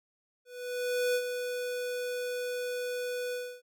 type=tone with ADSR envelope; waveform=square; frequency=493.9 Hz; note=B4; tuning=in tune; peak=-26 dBFS; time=0.45-3.62 s; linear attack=700 ms; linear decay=62 ms; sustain=-7 dB; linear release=290 ms; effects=none